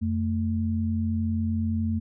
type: tone pair together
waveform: sine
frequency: 89.2 / 222.5 Hz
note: F2 / A3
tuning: +37 / +20 cents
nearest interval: octave + major third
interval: 1583 cents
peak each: -26 dBFS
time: 0.01-2 s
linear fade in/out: 20 ms
effects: none